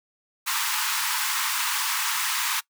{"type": "high-pass noise", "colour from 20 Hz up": "pink", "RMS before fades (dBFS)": -26, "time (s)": [0.46, 2.61], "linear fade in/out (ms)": 20, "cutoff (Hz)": 880, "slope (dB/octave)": 96, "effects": ["noise-tail reverb RT60 0.1 s tail -21 dB re dry"]}